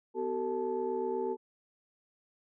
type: tone cluster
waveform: sine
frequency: 249.7 / 382.3 / 450.4 / 875 Hz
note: B3 / G4 / A4 / A5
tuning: +19 / -43 / +40 / -10 cents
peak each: -40 / -33 / -34 / -39 dBFS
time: 0.14-1.37 s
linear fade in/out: 50 ms
effects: tanh soft clip ceiling -20 dBFS